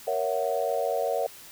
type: chord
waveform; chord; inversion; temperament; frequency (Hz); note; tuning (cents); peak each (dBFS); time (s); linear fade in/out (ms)
sine; F# dominant seventh; first; equal; 466.2 / 554.4 / 659.3 / 740; A#4 / C#5 / E5 / F#5; 0 / 0 / 0 / 0; -30 / -29 / -30 / -31; 0.07-1.27; 5
effects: white hiss -47 dBFS RMS until 1.51 s